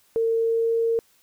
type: tone with pitch glide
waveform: sine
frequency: 455 to 458.2 Hz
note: A#4 to A#4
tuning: -42 to -30 cents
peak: -19 dBFS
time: 0.16-0.99 s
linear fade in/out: 0 ms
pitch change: +12 cents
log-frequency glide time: 0.35-0.76 s
effects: white hiss -61 dBFS RMS until 1.22 s